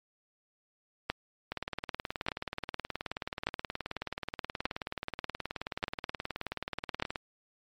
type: two click trains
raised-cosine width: 0.3 ms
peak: -12 / -18 dBFS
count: 6 / 107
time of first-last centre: 1.1-7.024 / 1.52-7.158 s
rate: 0.844 / 18.8 Hz
effects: MP3 64 kbps